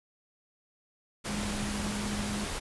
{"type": "tone in noise", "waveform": "sine", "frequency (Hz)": 206.5, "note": "G#3", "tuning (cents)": -10, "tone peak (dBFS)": -34, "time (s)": [1.27, 2.46], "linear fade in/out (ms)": 20, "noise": "pink", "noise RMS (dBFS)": -35, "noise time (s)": [1.24, 2.6], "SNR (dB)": -2, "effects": ["resampled to 24000 Hz"]}